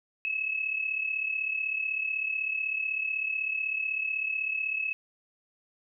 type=tone pair together; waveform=sine; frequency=2582 / 2618 Hz; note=E7 / E7; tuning=-37 / -13 cents; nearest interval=unison; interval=24 cents; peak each=-29 / -34 dBFS; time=0.25-4.93 s; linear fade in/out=0 ms; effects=none